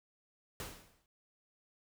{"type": "noise with exponential decay", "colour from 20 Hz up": "pink", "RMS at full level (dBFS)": -40, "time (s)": [0.6, 1.06], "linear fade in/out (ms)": 1, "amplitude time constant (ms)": 98, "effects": []}